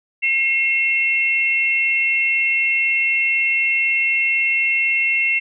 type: tone pair together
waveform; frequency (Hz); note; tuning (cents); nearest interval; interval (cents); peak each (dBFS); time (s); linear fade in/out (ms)
sine; 2146 / 2708; C7 / E7; +43 / +46; major third; 403; -18; 0.22-5.4; 20
effects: none